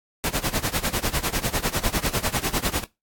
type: noise with tremolo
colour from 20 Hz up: pink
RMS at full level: -22 dBFS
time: 0.24-2.84 s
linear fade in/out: 0 ms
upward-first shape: sine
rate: 10 Hz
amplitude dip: 90%
effects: noise-tail reverb RT60 0.2 s tail -18 dB re dry + AAC 64 kbps